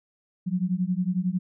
sine beating tone pair, 176.7 / 187.7 Hz, F3 / F#3, +21 / +25 cents, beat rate 11 Hz, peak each -26 dBFS, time 0.46-1.39 s, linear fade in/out 20 ms, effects none

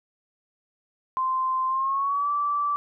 sine tone with pitch glide, 1041 to 1161.8 Hz, C6 to D6, -9 to -19 cents, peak -22 dBFS, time 1.17-2.76 s, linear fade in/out 0 ms, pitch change +190 cents, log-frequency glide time 1.67-2.3 s, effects none

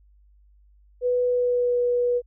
sine tone with pitch glide, 493.9 to 487.1 Hz, B4 to B4, 0 to -24 cents, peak -19 dBFS, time 1.01-2.22 s, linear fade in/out 50 ms, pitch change -24 cents, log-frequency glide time 1.25-1.79 s, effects added 50 Hz sine -53 dBFS peak until 2.26 s

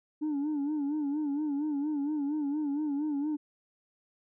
sine tone with vibrato, 293.2 Hz, D4, 3 cents flat, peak -26 dBFS, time 0.21-3.37 s, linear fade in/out 20 ms, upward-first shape sine, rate 4.3 Hz, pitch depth 89 cents each way, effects tanh soft clip ceiling -27 dBFS

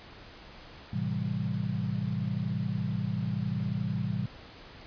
sine chord, A minor seventh, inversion none, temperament equal, 110 / 130.81 / 164.81 / 196 Hz, A2 / C3 / E3 / G3, 0 / 0 / 0 / 0 cents, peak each -34 dBFS, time 0.93-4.26 s, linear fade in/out 5 ms, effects pink hiss -49 dBFS RMS until 4.86 s + resampled to 11025 Hz

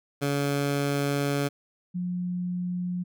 15% pulse / sine tone pair in turn, 141.9 / 178.78 Hz, C#3 / F3, +41 / +41 cents, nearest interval major third, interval 400 cents, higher second, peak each -18 / -27 dBFS, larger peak first, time 0.21-1.49 / 1.94-3.04 s, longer first, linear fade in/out 20 ms, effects none

